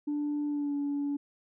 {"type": "tone with pitch glide", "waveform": "sine", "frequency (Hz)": [293.7, 285.7], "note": ["D4", "D4"], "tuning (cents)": [0, -48], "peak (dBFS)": -27, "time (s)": [0.07, 1.17], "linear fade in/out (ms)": 10, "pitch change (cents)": -48, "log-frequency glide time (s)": [0.47, 0.75], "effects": ["tanh soft clip ceiling -26 dBFS"]}